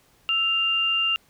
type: tone pair together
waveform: sine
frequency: 1318.6 / 2794 Hz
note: E6 / F7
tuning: 0 / 0 cents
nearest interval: octave + minor second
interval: 1300 cents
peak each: -31 / -20 dBFS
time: 0.29-1.16 s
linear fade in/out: 0 ms
effects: pink hiss -60 dBFS RMS until 1.29 s